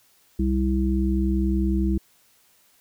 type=harmonic tone; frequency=65.41 Hz; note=C2; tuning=in tune; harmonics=1 / 3 / 5; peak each=-22 / -24 / -26 dBFS; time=0.39-1.98 s; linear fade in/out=5 ms; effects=white hiss -60 dBFS RMS until 2.8 s